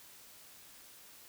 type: silence
effects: white hiss -56 dBFS RMS until 1.28 s